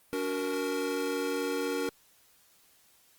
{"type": "chord", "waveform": "square", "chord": "D augmented", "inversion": "none", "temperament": "equal with one note detuned", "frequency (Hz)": [286.1, 370, 466.2], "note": ["D4", "F#4", "A#4"], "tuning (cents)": [-45, 0, 0], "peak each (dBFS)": [-35, -37, -33], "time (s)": [0.13, 1.89], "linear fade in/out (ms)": 0, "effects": ["white hiss -63 dBFS RMS until 3.18 s", "Opus 32 kbps"]}